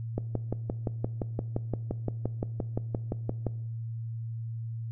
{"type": "click train", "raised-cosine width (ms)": 2, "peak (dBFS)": -16, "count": 20, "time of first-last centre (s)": [0.18, 3.467], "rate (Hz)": 5.78, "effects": ["noise-tail reverb RT60 0.8 s tail -19 dB re dry", "added 114 Hz sine -33 dBFS peak until 4.91 s"]}